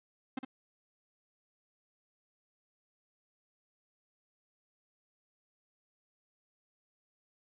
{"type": "tone with echo", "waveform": "45% pulse", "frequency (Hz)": 261.6, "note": "C4", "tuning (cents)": 0, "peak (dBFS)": -33, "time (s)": [0.37, 0.39], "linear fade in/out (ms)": 5, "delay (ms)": 59, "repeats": 1, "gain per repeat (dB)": -6, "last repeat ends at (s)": 0.449, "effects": ["resampled to 8000 Hz", "12-bit"]}